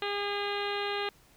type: harmonic tone with a mistuned harmonic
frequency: 406.2 Hz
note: G#4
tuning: 38 cents flat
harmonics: 1 / 2 / 3 / 4 / 5 / 6 / 7 / 8 / 9 / 10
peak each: -34 / -37 / -39 / -40 / -41 / -42 / -42 / -43 / -44 / -44 dBFS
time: 0.02-1.09 s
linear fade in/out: 2 ms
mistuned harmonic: 6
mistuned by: +17 cents
effects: pink hiss -61 dBFS RMS until 1.36 s